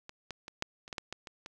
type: clicks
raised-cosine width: 0.2 ms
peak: -27 / -22 / -26 / -14 / -30 / -21 / -18 / -21 / -27 / -26 dBFS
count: 10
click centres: 0.094 / 0.307 / 0.481 / 0.624 / 0.879 / 0.928 / 0.982 / 1.126 / 1.272 / 1.461 s
effects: none